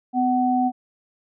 sine tone pair together, 252.6 / 750 Hz, B3 / F#5, +39 / +23 cents, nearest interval octave + perfect fifth, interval 1884 cents, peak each -20 dBFS, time 0.13-0.72 s, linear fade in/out 50 ms, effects none

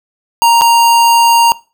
square tone with dropouts, 932.3 Hz, A#5, in tune, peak -6 dBFS, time 0.42-1.52 s, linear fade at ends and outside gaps 0 ms, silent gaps 0.611-0.618 s, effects noise-tail reverb RT60 0.3 s tail -20 dB re dry

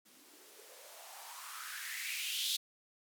violet noise with band-pass filter sweep, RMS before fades -43 dBFS, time 0.05-2.57 s, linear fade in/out 10 ms, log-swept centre 230 to 3800 Hz, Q 4.9, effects none

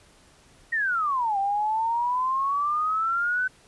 sine exponential two-way sweep, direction down then up, 1900 to 780 to 1525 Hz, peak -22 dBFS, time 0.72-3.48 s, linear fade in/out 10 ms, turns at 1.38 s, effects pink hiss -56 dBFS RMS until 3.67 s + resampled to 24000 Hz

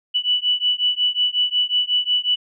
sine beating tone pair, 2960 / 2965.5 Hz, F#7 / F#7, 0 / +3 cents, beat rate 5.5 Hz, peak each -20 dBFS, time 0.14-2.36 s, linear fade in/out 20 ms, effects none

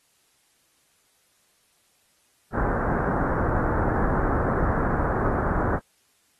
pink low-pass noise, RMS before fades -24 dBFS, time 2.52-5.8 s, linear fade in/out 50 ms, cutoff 1600 Hz, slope 48 dB/octave, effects white hiss -65 dBFS RMS until 6.39 s + AAC 32 kbps

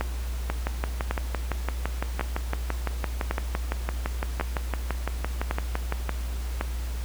two click trains, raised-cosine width 0.5 ms, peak -12 / -11 dBFS, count 34 / 7, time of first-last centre 0.5-6.093 / 0.01-6.611 s, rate 5.9 / 0.909 Hz, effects added 60 Hz sine -28 dBFS peak until 7.04 s + pink hiss -43 dBFS RMS until 7.04 s

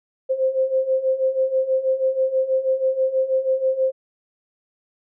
sine beating tone pair, 521 / 527.2 Hz, C5 / C5, -7 / +13 cents, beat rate 6.2 Hz, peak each -23 / -19 dBFS, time 0.29-3.92 s, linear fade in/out 20 ms, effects none

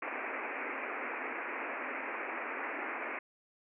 white band-pass noise, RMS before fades -39 dBFS, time 0.02-3.19 s, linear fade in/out 5 ms, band 240 to 2500 Hz, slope 96 dB/octave, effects none

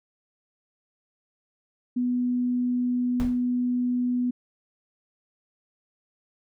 sine tone, 246.9 Hz, B3, in tune, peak -22 dBFS, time 1.96-4.31 s, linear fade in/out 10 ms
brown noise with exponential decay, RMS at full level -28 dBFS, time 3.2-3.48 s, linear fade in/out 0 ms, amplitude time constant 59 ms
effects none

